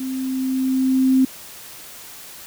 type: tone with level ramp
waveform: sine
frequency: 261.6 Hz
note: C4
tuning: in tune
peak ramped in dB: -24 to -11 dBFS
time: 0-1.25 s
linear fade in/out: 5 ms
effects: white hiss -39 dBFS RMS until 2.46 s